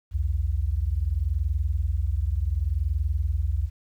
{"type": "tone pair together", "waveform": "sine", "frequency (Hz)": [61.74, 82.41], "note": ["B1", "E2"], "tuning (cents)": [0, 0], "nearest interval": "perfect fourth", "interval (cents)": 500, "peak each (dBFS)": -25, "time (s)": [0.11, 3.7], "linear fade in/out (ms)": 50, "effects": ["10-bit"]}